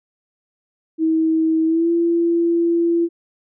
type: tone with pitch glide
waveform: sine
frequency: 320.9 to 338.6 Hz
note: E4 to E4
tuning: -46 to +46 cents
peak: -14 dBFS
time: 0.98-3.09 s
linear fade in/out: 50 ms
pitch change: +92 cents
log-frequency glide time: 1.66-1.9 s
effects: none